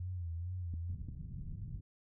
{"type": "tone with vibrato", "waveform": "sine", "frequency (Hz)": 87.31, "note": "F2", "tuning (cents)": 0, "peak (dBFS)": -37, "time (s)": [0, 0.95], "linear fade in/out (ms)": 5, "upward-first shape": "sine", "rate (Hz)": 2.3, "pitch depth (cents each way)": 91}
{"type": "clicks", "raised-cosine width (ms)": 5, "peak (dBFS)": -32, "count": 2, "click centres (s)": [0.739, 1.087]}
{"type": "low-pass noise", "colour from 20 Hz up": "white", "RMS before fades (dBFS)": -44, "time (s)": [0.89, 1.81], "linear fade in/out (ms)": 2, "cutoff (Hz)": 140, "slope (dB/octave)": 24}
{"effects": []}